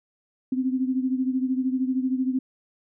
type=beating tone pair; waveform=sine; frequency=256.4 / 269.4 Hz; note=C4 / C#4; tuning=-35 / -49 cents; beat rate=13 Hz; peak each=-23 / -28 dBFS; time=0.52-2.39 s; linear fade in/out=5 ms; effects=none